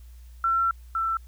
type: tone pair in turn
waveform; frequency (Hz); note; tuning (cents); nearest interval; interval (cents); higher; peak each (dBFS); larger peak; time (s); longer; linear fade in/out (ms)
sine; 1351 / 1335.5; E6 / E6; +42 / +22; unison; 20; first; -20 / -23; first; 0.44-0.71 / 0.95-1.17; first; 2
effects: added 60 Hz sine -43 dBFS peak until 1.27 s + white hiss -62 dBFS RMS until 1.27 s